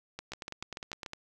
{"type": "two click trains", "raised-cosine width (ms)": 0.2, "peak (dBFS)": [-22, -22], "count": [7, 9], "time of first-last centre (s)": [[0.19, 1.062], [0.32, 1.134]], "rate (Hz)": [6.88, 9.83], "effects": []}